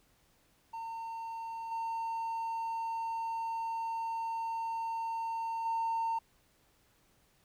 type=tone with level steps; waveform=triangle; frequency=910 Hz; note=A#5; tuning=42 cents flat; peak=-36 / -31 / -27 dBFS; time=0.73-6.19 s; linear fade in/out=10 ms; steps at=1.71 / 5.65 s; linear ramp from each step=10 ms; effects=tanh soft clip ceiling -26 dBFS + pink hiss -69 dBFS RMS until 7.44 s